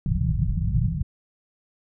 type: low-pass noise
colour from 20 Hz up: white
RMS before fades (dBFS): -23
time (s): 0.06-1.03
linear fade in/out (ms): 2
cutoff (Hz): 180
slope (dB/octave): 96
effects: none